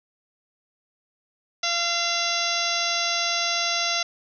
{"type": "harmonic tone with a mistuned harmonic", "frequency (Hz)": 687, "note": "F5", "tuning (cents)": -29, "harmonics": [1, 2, 3, 4, 5, 6, 7, 8, 9], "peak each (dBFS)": [-31, -31, -31, -31, -31, -31, -31, -31, -31], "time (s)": [1.63, 4.03], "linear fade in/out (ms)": 5, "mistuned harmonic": 6, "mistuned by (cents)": -57, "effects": []}